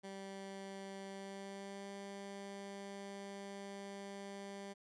15% pulse tone with pitch glide, 194.9 to 198.42 Hz, G3 to G3, -10 to +21 cents, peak -40 dBFS, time 0.03-4.74 s, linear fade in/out 20 ms, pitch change +31 cents, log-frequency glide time 1.08-1.9 s, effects resampled to 22050 Hz

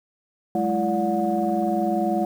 sine tone cluster, 192 / 212.3 / 337 / 579 / 725 Hz, G3 / G#3 / E4 / D5 / F#5, -36 / +38 / +38 / -25 / -35 cents, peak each -30 / -25 / -25 / -29 / -24 dBFS, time 0.55-2.25 s, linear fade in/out 2 ms, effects tanh soft clip ceiling -10 dBFS + 8-bit

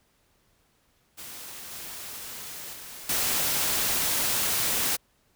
white noise with level steps, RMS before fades -41 / -39 / -42 / -26 dBFS, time 1.17-4.97 s, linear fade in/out 20 ms, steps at 1.71 / 2.73 / 3.09 s, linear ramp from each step 5 ms, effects pink hiss -67 dBFS RMS until 5.35 s

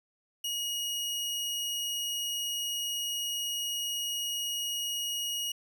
sawtooth tone, 2886 Hz, F#7, 44 cents flat, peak -28 dBFS, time 0.44-5.52 s, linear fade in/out 5 ms, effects none

